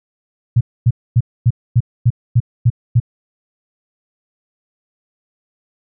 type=tone bursts; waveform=sine; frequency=118.7 Hz; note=A#2; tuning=32 cents sharp; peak=-7 dBFS; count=9; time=0.56-3.001 s; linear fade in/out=10 ms; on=49 ms; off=250 ms; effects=none